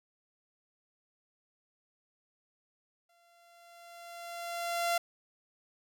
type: tone with exponential growth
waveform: sawtooth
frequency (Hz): 687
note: F5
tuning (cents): -29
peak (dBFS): -23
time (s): 3.09-4.98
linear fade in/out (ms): 5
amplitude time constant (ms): 410
effects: none